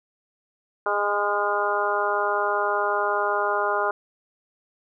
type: harmonic tone with a mistuned harmonic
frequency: 205.3 Hz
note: G#3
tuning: 20 cents flat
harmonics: 2 / 3 / 4 / 5 / 6 / 7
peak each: -28 / -28 / -28 / -28 / -28 / -28 dBFS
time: 0.86-3.91 s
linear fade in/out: 2 ms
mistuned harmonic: 7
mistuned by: -18 cents
effects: none